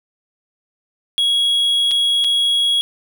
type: tone with dropouts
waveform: triangle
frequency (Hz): 3322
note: G#7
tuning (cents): 0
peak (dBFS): -12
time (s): 1.18-2.81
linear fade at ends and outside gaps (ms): 0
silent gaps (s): 1.911-1.915 / 2.241-2.245
effects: none